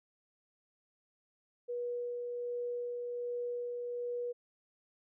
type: tone with tremolo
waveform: sine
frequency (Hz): 484.1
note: B4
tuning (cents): -35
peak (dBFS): -34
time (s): 1.68-4.33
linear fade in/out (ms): 20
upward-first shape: sine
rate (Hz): 1.3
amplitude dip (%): 25
effects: none